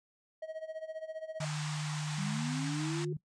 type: tone with tremolo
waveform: triangle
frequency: 635 Hz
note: D#5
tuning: 35 cents sharp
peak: -34 dBFS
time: 0.42-1.45 s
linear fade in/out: 5 ms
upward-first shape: sine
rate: 15 Hz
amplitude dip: 85%
type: band-pass noise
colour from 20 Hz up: pink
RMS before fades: -43 dBFS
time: 1.4-3.05 s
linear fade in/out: 5 ms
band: 740 to 9000 Hz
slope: 48 dB/octave
type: tone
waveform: sine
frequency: 151.3 Hz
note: D#3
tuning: 48 cents flat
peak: -34 dBFS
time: 1.4-3.17 s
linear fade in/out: 5 ms
type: linear sweep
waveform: sine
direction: up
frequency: 186.4 to 367.1 Hz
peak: -35 dBFS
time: 2.18-3.13 s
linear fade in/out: 5 ms
effects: noise-tail reverb RT60 0.1 s tail -20 dB re dry + resampled to 22050 Hz